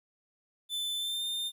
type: tone with pitch glide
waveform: 45% pulse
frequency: 3520 to 3615 Hz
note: A7 to A7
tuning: 0 to +46 cents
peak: -31 dBFS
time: 0.69-1.52 s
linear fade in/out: 50 ms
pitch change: +46 cents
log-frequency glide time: 0.97-1.23 s
effects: 12-bit